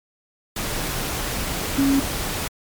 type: tone in noise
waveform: sine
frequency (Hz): 274.9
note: C#4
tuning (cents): -14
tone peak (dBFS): -15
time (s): 1.78-2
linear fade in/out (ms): 5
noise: pink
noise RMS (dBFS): -26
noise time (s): 0.56-2.48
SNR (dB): +8
effects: MP3 96 kbps